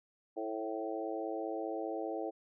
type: harmonic tone with a mistuned harmonic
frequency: 110 Hz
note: A2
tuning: in tune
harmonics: 3 / 4 / 5 / 6 / 7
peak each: -40 / -41 / -42 / -43 / -43 dBFS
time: 0.36-2.31 s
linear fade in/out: 20 ms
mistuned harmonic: 5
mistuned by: -17 cents
effects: none